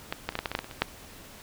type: clicks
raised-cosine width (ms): 0.3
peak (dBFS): -13 / -12 / -29 / -14 / -12 / -12 / -16 / -10 / -14 / -25 / -24 / -6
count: 12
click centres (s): 0.125 / 0.29 / 0.324 / 0.354 / 0.39 / 0.458 / 0.516 / 0.551 / 0.59 / 0.644 / 0.712 / 0.82
effects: pink hiss -48 dBFS RMS until 1.42 s